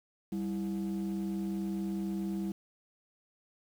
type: tone pair together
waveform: sine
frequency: 195.98 / 329.6 Hz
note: G3 / E4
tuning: 0 / 0 cents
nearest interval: major sixth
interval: 900 cents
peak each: -31 / -35 dBFS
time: 0.32-2.52 s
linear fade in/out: 5 ms
effects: tanh soft clip ceiling -29 dBFS + 9-bit